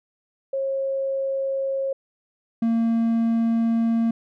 sine / triangle tone pair in turn, 541 / 229 Hz, C#5 / A#3, -42 / -31 cents, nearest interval octave + minor third, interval 1489 cents, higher first, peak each -22 / -16 dBFS, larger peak second, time 0.53-1.93 / 2.62-4.11 s, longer second, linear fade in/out 5 ms, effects none

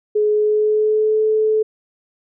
sine tone with pitch glide, 422.3 to 433.7 Hz, G#4 to A4, +29 to -25 cents, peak -13 dBFS, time 0.15-1.63 s, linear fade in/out 10 ms, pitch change +46 cents, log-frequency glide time 0.33-1.23 s, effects none

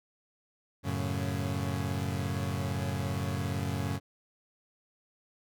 30% pulse chord, F# minor, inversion none, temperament equal, 92.5 / 110 / 138.59 Hz, F#2 / A2 / C#3, 0 / 0 / 0 cents, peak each -31 / -34 / -32 dBFS, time 0.83-4 s, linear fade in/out 50 ms, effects none

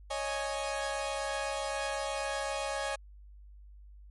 sawtooth chord, C# suspended second, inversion none, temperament equal, 554.4 / 622.3 / 830.6 Hz, C#5 / D#5 / G#5, 0 / 0 / 0 cents, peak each -32 / -34 / -33 dBFS, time 0.1-2.96 s, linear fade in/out 10 ms, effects added 50 Hz sine -49 dBFS peak until 4.1 s + MP3 48 kbps

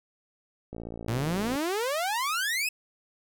click train, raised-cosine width 2 ms, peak -25 dBFS, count 48, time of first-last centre 0.73-1.555 s, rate 57 Hz
sawtooth exponential sweep, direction up, 107.3 to 2637 Hz, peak -23 dBFS, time 1.08-2.69 s, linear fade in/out 5 ms
effects none

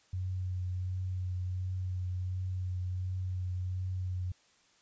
sine tone with vibrato, 91.8 Hz, F#2, 13 cents flat, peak -32 dBFS, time 0.13-4.32 s, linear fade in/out 5 ms, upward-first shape triangle, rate 1.4 Hz, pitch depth 20 cents each way, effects white hiss -66 dBFS RMS until 4.81 s + resampled to 16000 Hz

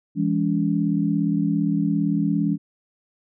sine tone cluster, 167.5 / 205 / 284.4 Hz, E3 / G#3 / C#4, +28 / -22 / +45 cents, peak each -23 dBFS, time 0.15-2.58 s, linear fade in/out 50 ms, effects none

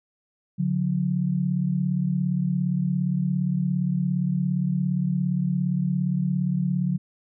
sine tone pair together, 143.66 / 181 Hz, D3 / F#3, -38 / -38 cents, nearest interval major third, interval 400 cents, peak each -25 / -23 dBFS, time 0.58-6.98 s, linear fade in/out 20 ms, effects none

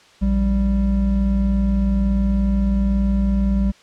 triangle tone pair together, 58.24 / 196 Hz, A#1 / G3, -1 / 0 cents, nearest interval octave + major sixth, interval 2101 cents, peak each -16 dBFS, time 0.21-3.72 s, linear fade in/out 20 ms, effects white hiss -50 dBFS RMS until 3.82 s + low-pass 5000 Hz 12 dB/octave

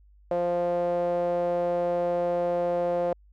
sawtooth tone with band-pass filter, 174.61 Hz, F3, in tune, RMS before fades -26 dBFS, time 0.31-3.13 s, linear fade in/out 2 ms, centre 580 Hz, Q 8.6, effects added 50 Hz sine -53 dBFS peak until 3.32 s

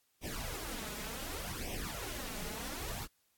pink noise with flanger, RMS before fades -41 dBFS, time 0.21-3.08 s, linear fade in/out 50 ms, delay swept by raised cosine 0.34 to 4.84 ms, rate 0.67 Hz, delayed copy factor +0.8, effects white hiss -75 dBFS RMS until 3.37 s + AAC 64 kbps

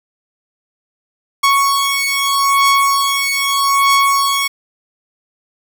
sawtooth beating tone pair, 1108.7 / 1109.5 Hz, C#6 / C#6, 0 / +1 cents, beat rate 0.8 Hz, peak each -11 dBFS, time 1.43-4.48 s, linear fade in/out 10 ms, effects none

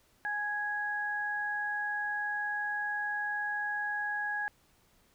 sine tone pair together, 832.6 / 1661 Hz, G#5 / G#6, +4 / 0 cents, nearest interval octave, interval 1196 cents, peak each -37 / -32 dBFS, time 0.25-4.48 s, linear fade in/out 0 ms, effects pink hiss -67 dBFS RMS until 5.14 s

